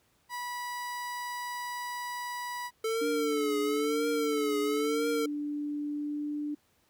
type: tone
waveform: 30% pulse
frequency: 977 Hz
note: B5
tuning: 19 cents flat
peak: -32 dBFS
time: 0.29-2.71 s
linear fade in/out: 50 ms
type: tone with vibrato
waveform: square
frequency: 440.8 Hz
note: A4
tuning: 3 cents sharp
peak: -29 dBFS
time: 2.84-5.26 s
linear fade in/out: 5 ms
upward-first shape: triangle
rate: 1 Hz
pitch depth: 100 cents each way
type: tone with pitch glide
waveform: sine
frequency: 293.7 to 295.6 Hz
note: D4 to D4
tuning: 0 to +11 cents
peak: -31 dBFS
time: 3.01-6.55 s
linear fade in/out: 10 ms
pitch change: +11 cents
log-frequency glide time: 5.87-6.33 s
effects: pink hiss -69 dBFS RMS until 6.89 s + high-pass 60 Hz 12 dB/octave